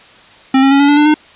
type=tone with pitch steps; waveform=square; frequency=265.5 / 271.5 / 277.7 / 284.1 / 290.5 / 297.2 / 303.9 Hz; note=C4 / C#4 / C#4 / C#4 / D4 / D4 / D#4; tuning=+25 / -36 / +3 / +43 / -19 / +21 / -41 cents; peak=-7 dBFS; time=0.54-1.142 s; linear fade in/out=5 ms; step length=86 ms; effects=white hiss -41 dBFS RMS until 1.35 s + resampled to 8000 Hz